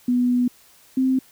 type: tone pair in turn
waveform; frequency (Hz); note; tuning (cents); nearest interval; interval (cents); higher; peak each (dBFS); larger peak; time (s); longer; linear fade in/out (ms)
sine; 246.5 / 261.1; B3 / C4; -3 / -3; minor second; 100; second; -16; neither; 0.08-0.48 / 0.97-1.19; first; 5
effects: white hiss -53 dBFS RMS until 1.31 s